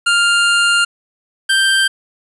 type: tone pair in turn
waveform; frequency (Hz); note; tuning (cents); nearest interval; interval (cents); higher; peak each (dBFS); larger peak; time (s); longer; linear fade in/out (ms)
25% pulse; 1400 / 1571.4; F6 / G6; +4 / +4; major second; 200; second; -7; neither; 0.06-0.85 / 1.49-1.88; first; 10
effects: resampled to 24000 Hz + 7-bit